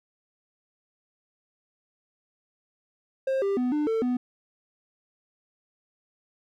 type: tone with pitch steps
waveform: triangle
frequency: 532 / 396.1 / 249.2 / 299.1 / 447.6 / 248.3 Hz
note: C5 / G4 / B3 / D4 / A4 / B3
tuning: +29 / +18 / +16 / +32 / +30 / +9 cents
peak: -21 dBFS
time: 3.27-4.17 s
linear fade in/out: 5 ms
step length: 150 ms
effects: none